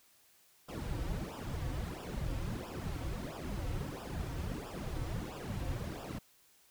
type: noise with flanger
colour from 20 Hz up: brown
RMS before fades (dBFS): -39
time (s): 0.68-6.19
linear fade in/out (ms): 10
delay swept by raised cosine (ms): 0.47 to 4.97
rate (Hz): 1.5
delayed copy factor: -0.95
effects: white hiss -66 dBFS RMS until 6.7 s